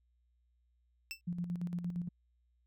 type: tone with exponential decay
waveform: 25% pulse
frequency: 2666 Hz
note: E7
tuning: 19 cents sharp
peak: -31 dBFS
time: 1.11-1.21 s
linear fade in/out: 0 ms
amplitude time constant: 21 ms
type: tone with tremolo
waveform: sine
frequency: 174.61 Hz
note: F3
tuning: in tune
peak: -33 dBFS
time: 1.27-2.09 s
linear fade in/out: 10 ms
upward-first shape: square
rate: 8.7 Hz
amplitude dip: 55%
effects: added 60 Hz sine -70 dBFS peak until 2.66 s